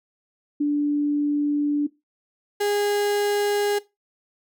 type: tone pair in turn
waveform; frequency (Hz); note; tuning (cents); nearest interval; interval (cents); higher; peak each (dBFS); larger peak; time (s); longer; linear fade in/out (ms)
sine / 35% pulse; 292.1 / 410.3; D4 / G#4; -9 / -21; tritone; 588; second; -18 / -19; first; 0.6-1.87 / 2.6-3.79; first; 10
effects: noise-tail reverb RT60 0.2 s tail -18 dB re dry